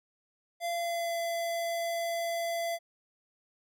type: tone with pitch glide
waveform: square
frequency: 686 to 676.6 Hz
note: F5 to E5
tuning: -31 to +45 cents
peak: -31 dBFS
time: 0.6-2.79 s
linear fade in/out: 50 ms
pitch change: -24 cents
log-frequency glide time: 0.71-1.16 s
effects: none